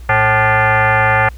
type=tone with frequency modulation; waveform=sine; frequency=438.7 Hz; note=A4; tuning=5 cents flat; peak=-9 dBFS; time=0.09-1.29 s; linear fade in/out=5 ms; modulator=327 Hz; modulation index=5.3; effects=added 60 Hz sine -29 dBFS peak until 1.37 s + pink hiss -47 dBFS RMS until 1.37 s